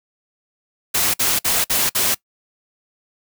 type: noise bursts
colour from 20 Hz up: white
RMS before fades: -18 dBFS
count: 5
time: 0.94-2.148 s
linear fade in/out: 10 ms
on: 200 ms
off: 52 ms
effects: noise-tail reverb RT60 0.1 s tail -22 dB re dry